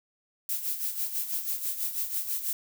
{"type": "noise with tremolo", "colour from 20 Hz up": "violet", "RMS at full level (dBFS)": -29, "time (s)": [0.49, 2.53], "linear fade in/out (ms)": 2, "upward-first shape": "sine", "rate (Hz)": 6.1, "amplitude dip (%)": 65, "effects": []}